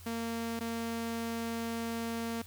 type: tone with dropouts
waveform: sawtooth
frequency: 230 Hz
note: A#3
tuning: 23 cents flat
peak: -30 dBFS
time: 0.06-2.42 s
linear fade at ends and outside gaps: 5 ms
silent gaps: 0.594-0.607 s
effects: added 88 Hz sine -50 dBFS peak until 2.46 s + white hiss -55 dBFS RMS until 2.46 s